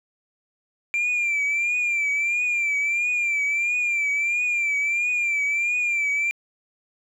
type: tone with vibrato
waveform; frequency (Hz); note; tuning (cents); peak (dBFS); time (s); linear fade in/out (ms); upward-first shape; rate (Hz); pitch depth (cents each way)
sine; 2367; D7; +13; -18; 0.94-6.31; 0; triangle; 1.5; 80
effects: tanh soft clip ceiling -19 dBFS + 10-bit